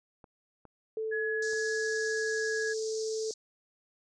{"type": "clicks", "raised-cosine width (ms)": 1, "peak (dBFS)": -37, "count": 3, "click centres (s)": [0.242, 0.653, 1.533]}
{"type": "tone", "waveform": "sine", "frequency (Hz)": 440, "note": "A4", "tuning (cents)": 0, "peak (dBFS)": -31, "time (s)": [0.97, 3.31], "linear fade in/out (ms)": 2}
{"type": "tone with pitch glide", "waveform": "sine", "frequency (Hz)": [1689, 1665.7], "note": ["G#6", "G#6"], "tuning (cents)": [29, 5], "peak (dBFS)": -32, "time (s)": [1.11, 2.74], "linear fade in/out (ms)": 20, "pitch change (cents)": -24, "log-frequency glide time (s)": [1.26, 2.57]}
{"type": "band-pass noise", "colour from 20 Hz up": "white", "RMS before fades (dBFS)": -43, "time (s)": [1.42, 3.34], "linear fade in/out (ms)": 5, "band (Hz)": [4500, 7000], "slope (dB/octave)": 48}
{"effects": []}